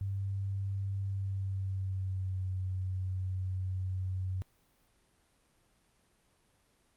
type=tone with pitch glide; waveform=sine; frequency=98 to 93.3 Hz; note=G2 to F#2; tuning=0 to +15 cents; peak=-32 dBFS; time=0.01-4.42 s; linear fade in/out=0 ms; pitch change=-85 cents; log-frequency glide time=1.05-2.48 s; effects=pink hiss -70 dBFS RMS until 6.96 s + Opus 32 kbps